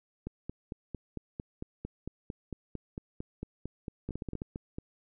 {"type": "two click trains", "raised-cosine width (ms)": 3, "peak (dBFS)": [-23, -24], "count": [6, 21], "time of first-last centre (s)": [[4.09, 4.419], [0.27, 4.785]], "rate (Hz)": [15.2, 4.43], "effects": []}